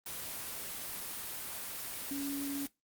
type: tone in noise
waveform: sine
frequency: 280.2 Hz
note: C#4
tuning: 19 cents sharp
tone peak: -35 dBFS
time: 2.11-2.66 s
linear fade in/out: 2 ms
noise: white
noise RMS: -41 dBFS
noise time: 0.06-2.67 s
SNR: +3 dB
effects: noise-tail reverb RT60 0.2 s tail -21 dB re dry + Opus 24 kbps